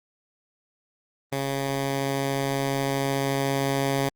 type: tone with level ramp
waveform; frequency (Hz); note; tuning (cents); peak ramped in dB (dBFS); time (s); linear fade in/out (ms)
10% pulse; 137.4; C#3; -15; -17 to -14; 1.32-4.09; 5
effects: Opus 24 kbps